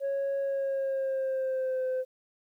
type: tone with pitch glide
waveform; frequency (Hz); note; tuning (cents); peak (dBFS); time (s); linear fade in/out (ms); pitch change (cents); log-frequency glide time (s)
sine; 552 to 515; C#5 to C5; -7 to -28; -25; 0-2.05; 50; -121; 0.4-1.85
effects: tanh soft clip ceiling -26 dBFS + 11-bit